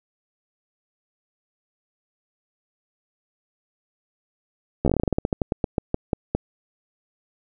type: slowing click train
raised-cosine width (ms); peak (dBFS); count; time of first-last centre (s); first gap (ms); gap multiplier
2; -7; 21; 4.85-6.35; 13; 1.16
effects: none